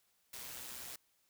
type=noise with amplitude modulation; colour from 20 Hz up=white; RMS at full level=-45 dBFS; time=0.33-0.96 s; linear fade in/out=5 ms; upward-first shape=sine; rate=125 Hz; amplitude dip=45%; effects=white hiss -75 dBFS RMS until 1.29 s